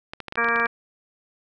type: clicks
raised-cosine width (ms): 0.3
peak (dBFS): -17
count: 10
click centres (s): 0.135 / 0.203 / 0.283 / 0.324 / 0.356 / 0.445 / 0.487 / 0.56 / 0.599 / 0.658
type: harmonic tone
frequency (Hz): 233.1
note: A#3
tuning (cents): 0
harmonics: 1 / 2 / 3 / 4 / 5 / 6 / 7 / 8 / 10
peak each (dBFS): -35 / -29 / -33 / -31 / -25 / -31 / -23 / -31 / -28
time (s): 0.37-0.67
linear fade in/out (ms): 10
effects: none